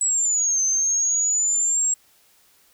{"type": "exponential two-way sweep", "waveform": "sine", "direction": "down then up", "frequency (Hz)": [7902, 6190, 7620], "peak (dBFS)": -18, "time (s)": [0.01, 1.94], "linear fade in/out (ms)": 2, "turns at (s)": 0.63, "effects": ["white hiss -58 dBFS RMS until 2.73 s"]}